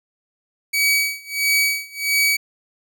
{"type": "tone with tremolo", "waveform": "sawtooth", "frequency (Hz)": 2272, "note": "C#7", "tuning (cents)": 42, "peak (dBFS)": -11, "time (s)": [0.73, 2.37], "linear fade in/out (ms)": 10, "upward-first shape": "sine", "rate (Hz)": 1.5, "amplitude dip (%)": 95, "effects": []}